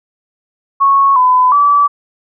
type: tone with pitch steps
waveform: sine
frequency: 1103 / 1007 / 1153 Hz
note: C#6 / B5 / D6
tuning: -9 / +33 / -32 cents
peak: -6 dBFS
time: 0.8-1.88 s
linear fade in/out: 20 ms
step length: 360 ms
effects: none